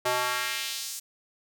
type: tone with high-pass filter sweep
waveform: square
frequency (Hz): 124.6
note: B2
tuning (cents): +16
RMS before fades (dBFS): -30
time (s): 0.05-1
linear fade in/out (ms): 10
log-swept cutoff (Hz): 590 to 7400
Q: 1.2
effects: none